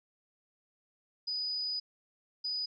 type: tone bursts at uneven times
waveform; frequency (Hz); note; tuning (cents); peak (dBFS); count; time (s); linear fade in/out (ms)
sine; 4966; D#8; -4; -32; 2; 1.27-1.8 / 2.44-2.66; 10
effects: none